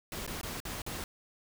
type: noise with dropouts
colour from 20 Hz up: pink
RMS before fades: -39 dBFS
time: 0.12-1.04 s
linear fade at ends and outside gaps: 1 ms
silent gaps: 0.265-0.276 / 0.413-0.431 / 0.602-0.652 / 0.819-0.864 s
effects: none